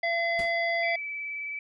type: harmonic tone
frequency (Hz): 679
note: F5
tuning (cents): -49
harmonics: 1 / 3 / 5 / 7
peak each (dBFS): -28 / -27 / -43 / -41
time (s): 0.03-0.96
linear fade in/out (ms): 5
type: noise with exponential decay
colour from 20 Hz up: pink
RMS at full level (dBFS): -38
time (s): 0.39-0.58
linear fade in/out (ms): 0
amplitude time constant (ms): 41
type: tone with vibrato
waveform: sine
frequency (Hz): 2304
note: D7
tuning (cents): -34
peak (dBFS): -32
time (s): 0.83-1.59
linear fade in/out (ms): 2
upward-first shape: square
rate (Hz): 19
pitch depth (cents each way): 11
effects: resampled to 24000 Hz